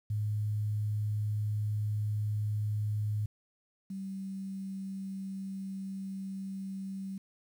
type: tone pair in turn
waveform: sine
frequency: 105.6 / 193 Hz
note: G#2 / G3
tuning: +29 / -27 cents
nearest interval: minor seventh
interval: 1044 cents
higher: second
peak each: -29 / -36 dBFS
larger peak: first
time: 0.1-3.26 / 3.9-7.18 s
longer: second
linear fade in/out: 5 ms
effects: 10-bit